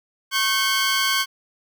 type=tone pair together; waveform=15% pulse; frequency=1094.1 / 1541 Hz; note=C#6 / G6; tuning=-23 / -30 cents; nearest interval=tritone; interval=593 cents; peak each=-15 dBFS; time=0.31-1.26 s; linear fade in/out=50 ms; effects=none